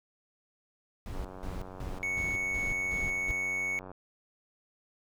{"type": "noise with tremolo", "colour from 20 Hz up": "brown", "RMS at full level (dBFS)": -37, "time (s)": [1.06, 3.31], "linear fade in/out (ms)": 0, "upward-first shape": "square", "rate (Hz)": 2.7, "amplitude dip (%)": 80}
{"type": "click train", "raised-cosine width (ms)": 1, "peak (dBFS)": -31, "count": 260, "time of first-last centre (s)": [1.14, 3.916], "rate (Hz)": 93.3}
{"type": "tone", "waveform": "triangle", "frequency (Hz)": 2217, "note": "C#7", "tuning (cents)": 0, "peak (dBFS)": -28, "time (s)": [2.03, 3.79], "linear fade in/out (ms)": 0}
{"effects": []}